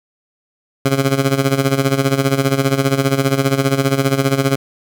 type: tone with tremolo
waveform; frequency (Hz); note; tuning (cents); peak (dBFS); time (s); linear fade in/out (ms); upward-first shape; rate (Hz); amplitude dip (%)
15% pulse; 136.4; C#3; -28; -4; 0.85-4.56; 5; sine; 15; 75
effects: none